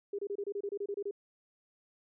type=tone bursts; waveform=sine; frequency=403.7 Hz; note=G#4; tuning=49 cents flat; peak=-33 dBFS; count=12; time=0.13-1.111 s; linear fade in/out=5 ms; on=57 ms; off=27 ms; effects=none